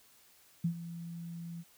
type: tone with ADSR envelope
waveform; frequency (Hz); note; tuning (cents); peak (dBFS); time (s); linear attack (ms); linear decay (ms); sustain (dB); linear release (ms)
sine; 169.1; E3; +44; -26; 0.64-1.64; 8; 87; -14; 41
effects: white hiss -63 dBFS RMS until 1.77 s